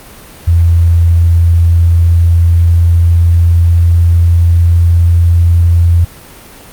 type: tone with pitch glide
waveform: sine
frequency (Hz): 84.5 to 85.38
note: E2 to F2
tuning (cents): +43 to -39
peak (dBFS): -4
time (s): 0.47-6.05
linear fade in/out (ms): 10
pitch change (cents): +18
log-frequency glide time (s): 0.91-5.07
effects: pink hiss -34 dBFS RMS until 6.72 s + Opus 32 kbps